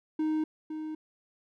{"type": "tone pair in turn", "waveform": "triangle", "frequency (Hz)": [311.1, 311.1], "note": ["D#4", "D#4"], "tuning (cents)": [0, 0], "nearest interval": "unison", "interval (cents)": 0, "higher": "neither", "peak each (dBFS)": [-24, -32], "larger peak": "first", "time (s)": [[0.19, 0.44], [0.7, 0.95]], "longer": "neither", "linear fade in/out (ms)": 5, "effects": []}